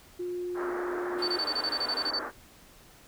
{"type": "tone", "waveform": "sine", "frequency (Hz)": 356.1, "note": "F4", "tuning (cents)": 34, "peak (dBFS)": -31, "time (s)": [0.19, 1.38], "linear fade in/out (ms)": 10}
{"type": "band-pass noise", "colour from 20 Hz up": "white", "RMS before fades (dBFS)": -37, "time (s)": [0.54, 2.32], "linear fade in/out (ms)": 50, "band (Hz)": [250, 1700], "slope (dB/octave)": 48}
{"type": "tone with pitch glide", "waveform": "5% pulse", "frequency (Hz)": [310, 306.1], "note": ["D#4", "D#4"], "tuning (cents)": [-6, -28], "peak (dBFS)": -33, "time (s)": [1.18, 2.1], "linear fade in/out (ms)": 10, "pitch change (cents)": -22, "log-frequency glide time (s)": [1.32, 1.98]}
{"type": "tone bursts", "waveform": "sine", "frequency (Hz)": 4537, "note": "C#8", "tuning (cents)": 39, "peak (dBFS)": -27, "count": 12, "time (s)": [1.22, 2.191], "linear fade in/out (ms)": 5, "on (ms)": 58, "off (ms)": 25}
{"effects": ["pink hiss -55 dBFS RMS until 3.07 s"]}